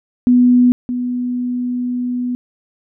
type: tone pair in turn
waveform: sine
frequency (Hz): 246.9 / 246.9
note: B3 / B3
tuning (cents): 0 / 0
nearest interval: unison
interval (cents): 0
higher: neither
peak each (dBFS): -7 / -17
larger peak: first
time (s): 0.27-0.72 / 0.89-2.35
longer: second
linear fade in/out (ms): 0
effects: none